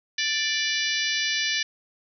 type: harmonic tone with a mistuned harmonic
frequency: 587.3 Hz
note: D5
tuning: in tune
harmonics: 3 / 4 / 5 / 6 / 7 / 8 / 9 / 10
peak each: -29 / -30 / -31 / -32 / -32 / -33 / -34 / -34 dBFS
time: 0.18-1.63 s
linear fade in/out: 5 ms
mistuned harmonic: 7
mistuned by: -27 cents
effects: none